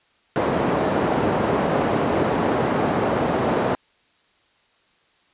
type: band-pass noise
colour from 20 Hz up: white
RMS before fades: -21 dBFS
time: 0.36-3.75 s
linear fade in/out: 0 ms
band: 120 to 680 Hz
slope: 12 dB/octave
effects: white hiss -61 dBFS RMS until 5.33 s + resampled to 8000 Hz